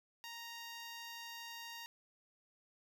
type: tone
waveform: 10% pulse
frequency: 932.3 Hz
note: A#5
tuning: in tune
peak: -38 dBFS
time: 0.24-1.86 s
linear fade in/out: 0 ms
effects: none